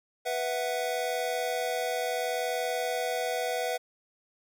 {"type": "chord", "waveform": "square", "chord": "B suspended fourth", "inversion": "none", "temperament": "equal", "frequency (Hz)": [493.9, 659.3, 740], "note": ["B4", "E5", "F#5"], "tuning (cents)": [0, 0, 0], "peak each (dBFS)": [-33, -34, -34], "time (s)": [0.25, 3.78], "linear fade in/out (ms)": 20, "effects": []}